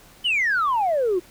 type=exponential sweep; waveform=sine; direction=down; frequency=3100 to 340.8 Hz; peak=-17 dBFS; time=0.24-1.2 s; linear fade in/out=20 ms; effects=tanh soft clip ceiling -15 dBFS + pink hiss -50 dBFS RMS until 1.3 s